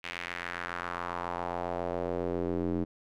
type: tone with band-pass filter sweep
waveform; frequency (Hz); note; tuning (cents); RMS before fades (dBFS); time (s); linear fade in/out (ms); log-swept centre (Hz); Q
square; 43.65; F1; 0; -34; 0.03-2.85; 20; 2500 to 290; 2.1
effects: none